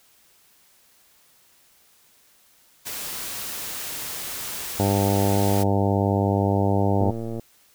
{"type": "noise", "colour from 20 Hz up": "white", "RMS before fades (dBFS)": -32, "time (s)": [2.85, 5.64], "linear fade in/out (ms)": 20}
{"type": "harmonic tone", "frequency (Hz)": 99.3, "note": "G2", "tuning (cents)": 23, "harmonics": [1, 2, 3, 4, 5, 6, 7, 8, 9], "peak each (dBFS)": [-22, -25, -27, -28, -29, -30, -30, -31, -32], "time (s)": [4.79, 7.11], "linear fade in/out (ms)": 10}
{"type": "click train", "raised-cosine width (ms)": 2, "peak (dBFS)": -19, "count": 45, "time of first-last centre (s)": [7.01, 7.396], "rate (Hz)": 114}
{"effects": ["white hiss -58 dBFS RMS until 7.74 s"]}